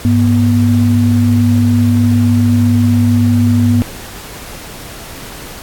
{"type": "tone pair together", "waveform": "sine", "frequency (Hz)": [101.2, 241.3], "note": ["G#2", "B3"], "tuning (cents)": [-44, -40], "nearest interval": "octave + minor third", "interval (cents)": 1504, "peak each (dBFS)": -10, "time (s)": [0.05, 3.82], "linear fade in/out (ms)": 0, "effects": ["pink hiss -30 dBFS RMS until 5.62 s", "AAC 64 kbps"]}